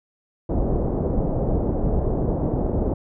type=low-pass noise; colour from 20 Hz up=pink; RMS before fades=-22 dBFS; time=0.49-2.94 s; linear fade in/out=5 ms; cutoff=650 Hz; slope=24 dB/octave; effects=none